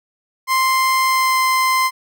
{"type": "tone with pitch glide", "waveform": "30% pulse", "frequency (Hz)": [1046.5, 1039.3], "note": ["C6", "C6"], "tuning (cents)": [0, -12], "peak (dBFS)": -11, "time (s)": [0.47, 1.91], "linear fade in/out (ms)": 50, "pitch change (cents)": -12, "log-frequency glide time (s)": [1.06, 1.4], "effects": []}